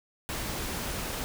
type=noise; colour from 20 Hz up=pink; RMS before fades=-34 dBFS; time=0.29-1.24 s; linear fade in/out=0 ms; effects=none